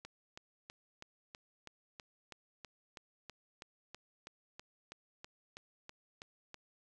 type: click train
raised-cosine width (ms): 0.2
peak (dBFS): -30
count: 21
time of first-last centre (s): 0.05-6.544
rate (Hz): 3.08
effects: none